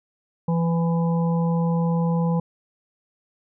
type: harmonic tone with a mistuned harmonic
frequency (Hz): 166.6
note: E3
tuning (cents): +19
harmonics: 1 / 3 / 5 / 6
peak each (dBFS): -19 / -29 / -33 / -35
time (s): 0.48-2.4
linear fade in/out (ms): 5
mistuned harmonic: 1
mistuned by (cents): +21
effects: none